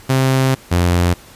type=tone pair in turn; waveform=sawtooth; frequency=132.1 / 87.71 Hz; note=C3 / F2; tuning=+17 / +8 cents; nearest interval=perfect fifth; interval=709 cents; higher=first; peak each=-8 dBFS; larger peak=neither; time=0.09-0.55 / 0.71-1.14 s; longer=first; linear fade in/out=10 ms; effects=pink hiss -42 dBFS RMS until 1.35 s + resampled to 32000 Hz